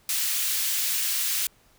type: high-pass noise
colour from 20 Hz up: white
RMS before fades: -26 dBFS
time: 0.09-1.47 s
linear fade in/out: 2 ms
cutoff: 2100 Hz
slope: 12 dB/octave
effects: pink hiss -60 dBFS RMS until 1.78 s